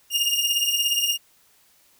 sawtooth beating tone pair, 2824 / 2841 Hz, F7 / F7, +19 / +29 cents, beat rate 17 Hz, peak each -20 dBFS, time 0.1-1.18 s, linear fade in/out 50 ms, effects white hiss -59 dBFS RMS until 1.99 s

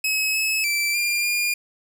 sawtooth tone with pitch steps, 2565 / 2586 / 2334 / 2396 / 2416 Hz, E7 / E7 / D7 / D7 / D7, -48 / -34 / -11 / +34 / +48 cents, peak -17 dBFS, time 0.04-1.54 s, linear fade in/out 5 ms, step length 300 ms, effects none

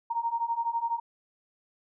sine beating tone pair, 922 / 934 Hz, A#5 / A#5, -19 / +3 cents, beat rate 12 Hz, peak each -31 / -29 dBFS, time 0.1-1 s, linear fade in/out 10 ms, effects none

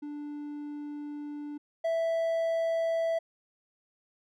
triangle tone pair in turn, 293.7 / 659.3 Hz, D4 / E5, 0 / 0 cents, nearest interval octave + major second, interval 1400 cents, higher second, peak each -34 / -24 dBFS, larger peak second, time 0.02-1.58 / 1.84-3.19 s, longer first, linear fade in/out 10 ms, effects none

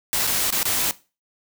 white noise with dropouts, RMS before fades -22 dBFS, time 0.13-0.91 s, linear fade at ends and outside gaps 0 ms, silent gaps 0.27-0.274 / 0.504-0.525 / 0.63-0.654 s, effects noise-tail reverb RT60 0.3 s tail -18 dB re dry

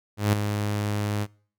sawtooth tone with ADSR envelope, 103.83 Hz, G#2, in tune, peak -13 dBFS, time 0.17-1.27 s, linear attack 160 ms, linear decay 6 ms, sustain -8 dB, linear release 46 ms, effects noise-tail reverb RT60 0.5 s tail -26 dB re dry

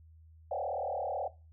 sine tone with frequency modulation, 661 Hz, E5, 5 cents sharp, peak -31 dBFS, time 0.51-1.28 s, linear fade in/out 5 ms, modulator 38.3 Hz, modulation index 3.6, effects noise-tail reverb RT60 0.3 s tail -19 dB re dry + added 80 Hz sine -54 dBFS peak until 1.52 s

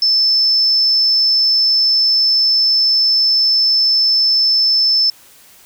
sine tone, 5274 Hz, E8, in tune, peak -10 dBFS, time 0.02-5.1 s, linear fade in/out 2 ms, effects white hiss -45 dBFS RMS until 5.65 s

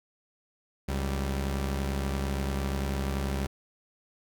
sawtooth tone pair together, 68.8 / 194.6 Hz, C#2 / G3, -12 / -12 cents, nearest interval octave + tritone, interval 1800 cents, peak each -25 / -31 dBFS, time 0.88-3.47 s, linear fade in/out 10 ms, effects none

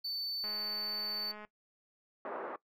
triangle tone, 4518 Hz, C#8, 32 cents sharp, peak -34 dBFS, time 0.04-1.32 s, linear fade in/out 10 ms
click train, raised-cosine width 0.5 ms, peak -34 dBFS, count 214, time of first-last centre 0.44-1.449 s, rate 211 Hz
pink band-pass noise, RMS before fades -41 dBFS, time 2.25-2.56 s, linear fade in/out 2 ms, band 350 to 1400 Hz, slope 24 dB/octave
effects noise-tail reverb RT60 0.1 s tail -19 dB re dry

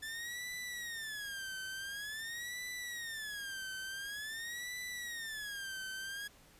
sawtooth tone with vibrato, 1747 Hz, A6, 13 cents flat, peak -37 dBFS, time 0.02-6.28 s, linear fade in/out 10 ms, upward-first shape sine, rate 0.47 Hz, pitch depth 220 cents each way, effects pink hiss -62 dBFS RMS until 6.59 s + resampled to 32000 Hz

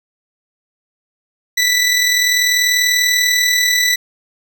20% pulse tone with amplitude modulation, 1975.5 Hz, B6, in tune, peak -5 dBFS, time 1.57-3.96 s, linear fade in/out 10 ms, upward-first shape sine, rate 40.3 Hz, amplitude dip 40%, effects none

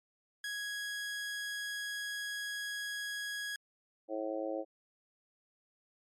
sawtooth tone, 1661.2 Hz, G#6, in tune, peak -33 dBFS, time 0.44-3.56 s, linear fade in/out 2 ms
harmonic tone, 108.4 Hz, A2, 25 cents flat, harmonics 3 / 4 / 5 / 6 / 7, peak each -39 / -44 / -37 / -43 / -45 dBFS, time 4.08-4.65 s, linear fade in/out 50 ms
effects low-pass 11000 Hz 12 dB/octave + MP3 96 kbps

